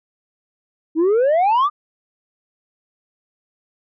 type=exponential sweep; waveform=sine; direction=up; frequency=305.8 to 1240 Hz; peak=-10 dBFS; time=0.95-1.7 s; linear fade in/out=50 ms; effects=tanh soft clip ceiling -12 dBFS